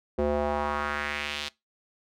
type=tone with band-pass filter sweep; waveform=square; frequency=73.42 Hz; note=D2; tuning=in tune; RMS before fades=-29 dBFS; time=0.18-1.49 s; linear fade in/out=10 ms; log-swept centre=440 to 3800 Hz; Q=2; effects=noise-tail reverb RT60 0.2 s tail -21 dB re dry